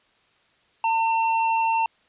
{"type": "tone", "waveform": "square", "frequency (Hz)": 903, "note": "A5", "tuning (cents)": 45, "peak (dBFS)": -20, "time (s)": [0.84, 1.86], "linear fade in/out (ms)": 2, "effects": ["white hiss -62 dBFS RMS until 2.08 s", "resampled to 8000 Hz"]}